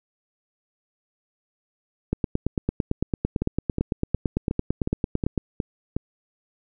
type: two click trains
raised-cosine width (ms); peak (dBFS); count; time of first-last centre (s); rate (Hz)
3; -11 / -9; 8 / 30; 3.42-5.965 / 2.13-5.377; 2.75 / 8.93
effects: none